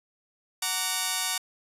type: chord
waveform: 5% pulse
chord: Gb augmented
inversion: none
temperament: just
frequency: 740 / 925 / 1156.2 Hz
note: Gb5 / Bb5 / D6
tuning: 0 / -14 / -27 cents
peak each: -20 dBFS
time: 0.62-1.38 s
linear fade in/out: 5 ms
effects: resampled to 32000 Hz